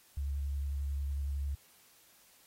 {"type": "tone with vibrato", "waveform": "sine", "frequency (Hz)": 70.2, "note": "C#2", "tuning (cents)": 22, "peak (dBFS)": -32, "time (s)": [0.17, 1.55], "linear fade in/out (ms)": 5, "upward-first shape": "sine", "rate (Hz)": 11, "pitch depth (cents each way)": 21, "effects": ["white hiss -63 dBFS RMS until 2.46 s", "AAC 48 kbps"]}